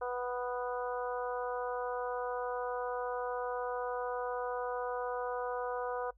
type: harmonic tone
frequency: 246.9 Hz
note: B3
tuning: in tune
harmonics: 2 / 3 / 4 / 5 / 6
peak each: -36 / -40 / -42 / -44 / -46 dBFS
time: 0.01-6.11 s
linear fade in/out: 10 ms
effects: noise-tail reverb RT60 0.1 s tail -20 dB re dry + added 50 Hz sine -61 dBFS peak until 6.17 s